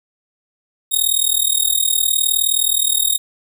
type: tone with amplitude modulation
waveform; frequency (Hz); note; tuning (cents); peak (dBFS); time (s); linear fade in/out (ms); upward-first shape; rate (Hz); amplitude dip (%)
5% pulse; 3729; A#7; 0; -3; 0.91-3.18; 20; sine; 39.3; 85
effects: none